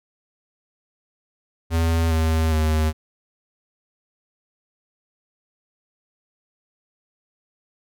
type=tone with pitch steps; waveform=square; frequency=82.41 / 80.25 / 78.14 Hz; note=E2 / E2 / D#2; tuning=0 / -46 / +8 cents; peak=-18 dBFS; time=1.7-2.93 s; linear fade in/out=50 ms; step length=410 ms; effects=none